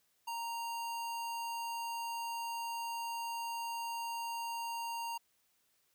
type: tone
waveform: square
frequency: 930 Hz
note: A#5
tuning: 4 cents flat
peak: -38 dBFS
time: 0.27-5.18 s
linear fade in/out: 10 ms
effects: white hiss -75 dBFS RMS until 5.94 s